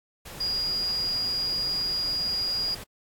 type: tone in noise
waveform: sine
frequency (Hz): 4859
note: D#8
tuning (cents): -42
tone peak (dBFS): -25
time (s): 0.4-2.75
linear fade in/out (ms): 10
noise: pink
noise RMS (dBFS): -41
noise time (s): 0.25-2.84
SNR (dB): +13
effects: AAC 64 kbps